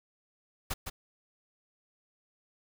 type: noise with echo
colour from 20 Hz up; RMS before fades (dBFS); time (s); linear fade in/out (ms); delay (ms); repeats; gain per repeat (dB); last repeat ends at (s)
pink; -33; 0.7-0.74; 10; 160; 1; -5; 0.9
effects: none